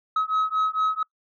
sine beating tone pair, 1276 / 1280.4 Hz, D#6 / D#6, +43 / +49 cents, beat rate 4.4 Hz, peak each -22 dBFS, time 0.16-1.03 s, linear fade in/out 5 ms, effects noise-tail reverb RT60 0.1 s tail -26 dB re dry + tanh soft clip ceiling -18 dBFS

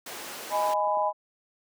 pink noise, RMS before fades -37 dBFS, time 0.06-0.74 s, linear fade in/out 5 ms
sine chord, G# minor, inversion second, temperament just, 623 / 830.6 / 996.7 Hz, D#5 / G#5 / B5, +2 / 0 / +16 cents, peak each -27 dBFS, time 0.5-1.13 s, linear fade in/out 50 ms
clicks, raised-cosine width 3 ms, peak -33 / -28 / -37 dBFS, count 3, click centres 0.873 / 0.972 / 1.015 s
effects high-pass 400 Hz 12 dB/octave

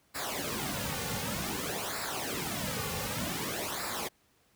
pink noise with flanger, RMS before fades -35 dBFS, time 0.14-4.09 s, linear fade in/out 20 ms, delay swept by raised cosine 0.32 to 3.12 ms, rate 0.54 Hz, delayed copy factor -0.75, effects pink hiss -68 dBFS RMS until 4.55 s + high-pass 60 Hz 12 dB/octave

